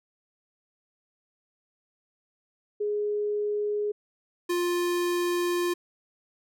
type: tone pair in turn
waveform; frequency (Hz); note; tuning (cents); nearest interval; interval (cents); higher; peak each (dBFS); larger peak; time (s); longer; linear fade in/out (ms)
sine / square; 416.3 / 350.9; G#4 / F4; +4 / +8; minor third; 296; first; -25; neither; 2.8-3.92 / 4.49-5.74; second; 10
effects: none